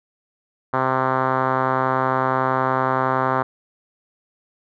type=tone with low-pass filter; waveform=5% pulse; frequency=130.81 Hz; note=C3; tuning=in tune; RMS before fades=-20 dBFS; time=0.73-3.43 s; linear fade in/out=10 ms; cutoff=1200 Hz; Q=1.9; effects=none